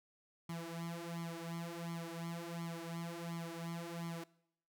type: tone with flanger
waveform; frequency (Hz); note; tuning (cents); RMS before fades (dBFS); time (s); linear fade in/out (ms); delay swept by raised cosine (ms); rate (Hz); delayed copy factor
sawtooth; 168.2; E3; +35; -44; 0.49-4.24; 5; 0.92 to 5.02; 1.4; +0.85
effects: noise-tail reverb RT60 0.7 s tail -21 dB re dry